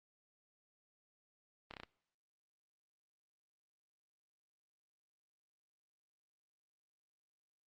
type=slowing click train; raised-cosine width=0.3 ms; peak=-30 dBFS; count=5; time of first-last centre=1.71-1.834 s; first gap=28 ms; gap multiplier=1.07; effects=noise-tail reverb RT60 0.7 s tail -23 dB re dry + Opus 32 kbps

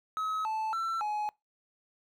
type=tone with pitch steps; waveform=triangle; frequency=1280 / 875 / 1341 / 842 Hz; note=D#6 / A5 / E6 / G#5; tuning=+49 / -10 / +29 / +24 cents; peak=-28 dBFS; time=0.17-1.29 s; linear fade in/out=0 ms; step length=280 ms; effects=noise-tail reverb RT60 0.2 s tail -24 dB re dry

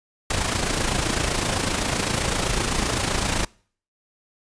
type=noise with amplitude modulation; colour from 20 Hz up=pink; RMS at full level=-21 dBFS; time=0.3-3.45 s; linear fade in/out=5 ms; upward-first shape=sine; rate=27.8 Hz; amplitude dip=55%; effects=noise-tail reverb RT60 0.5 s tail -25 dB re dry + resampled to 22050 Hz

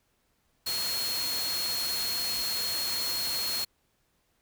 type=tone in noise; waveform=sine; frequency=4291 Hz; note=C8; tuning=43 cents sharp; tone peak=-30 dBFS; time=0.66-3.65 s; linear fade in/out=10 ms; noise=white; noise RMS=-34 dBFS; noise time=0.66-3.65 s; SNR=+1 dB; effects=pink hiss -72 dBFS RMS until 4.41 s

